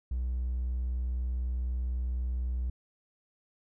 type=tone; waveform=triangle; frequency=62 Hz; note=B1; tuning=7 cents sharp; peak=-26 dBFS; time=0.11-2.7 s; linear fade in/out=5 ms; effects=tanh soft clip ceiling -24 dBFS